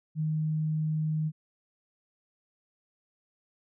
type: tone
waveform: sine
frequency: 155.56 Hz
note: D#3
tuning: in tune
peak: -26 dBFS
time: 0.15-1.32 s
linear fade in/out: 50 ms
effects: none